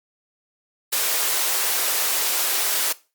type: high-pass noise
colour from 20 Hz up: white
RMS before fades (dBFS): -22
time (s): 0.92-2.93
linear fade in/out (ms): 10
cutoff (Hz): 370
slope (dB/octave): 24
effects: noise-tail reverb RT60 0.3 s tail -19 dB re dry + Opus 48 kbps